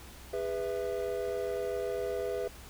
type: chord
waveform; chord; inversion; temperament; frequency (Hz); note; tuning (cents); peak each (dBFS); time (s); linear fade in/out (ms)
triangle; E major; first; equal with one note detuned; 406.1 / 493.9 / 659.3; G#4 / B4 / E5; -39 / 0 / 0; -33 / -33 / -36; 0.33-2.48; 5
effects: added 63 Hz sine -51 dBFS peak until 2.69 s + pink hiss -51 dBFS RMS until 2.69 s